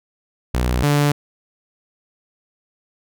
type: tone pair in turn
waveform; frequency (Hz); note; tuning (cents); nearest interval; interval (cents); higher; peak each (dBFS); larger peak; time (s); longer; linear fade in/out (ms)
sawtooth; 61.6 / 145.46; B1 / D3; -4 / -16; octave + minor third; 1488; second; -13 / -10; second; 0.54-0.83 / 0.83-1.12; neither; 5
effects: none